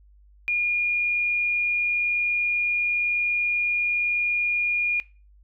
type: tone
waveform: sine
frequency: 2427 Hz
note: D#7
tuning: 44 cents flat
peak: -21 dBFS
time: 0.48-5 s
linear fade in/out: 0 ms
effects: noise-tail reverb RT60 0.3 s tail -19 dB re dry + added 50 Hz sine -51 dBFS peak until 5.43 s